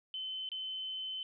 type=tone with dropouts; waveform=sine; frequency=3057 Hz; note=G7; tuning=44 cents flat; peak=-37 dBFS; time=0.14-1.23 s; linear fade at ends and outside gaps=1 ms; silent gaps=0.49-0.517 s; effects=none